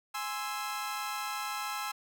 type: chord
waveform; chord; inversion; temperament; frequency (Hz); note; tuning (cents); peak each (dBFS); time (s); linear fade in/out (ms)
sawtooth; Ab augmented; none; equal; 830.6 / 1046.5 / 1318.5; Ab5 / C6 / E6; 0 / 0 / 0; -35 / -36 / -34; 0.14-1.92; 10
effects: none